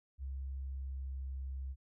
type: tone with pitch glide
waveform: sine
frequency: 67.1 to 66.52 Hz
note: C2 to C2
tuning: +44 to +29 cents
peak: -38 dBFS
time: 0.18-1.76 s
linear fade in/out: 50 ms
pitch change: -15 cents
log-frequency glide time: 0.48-1.32 s
effects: none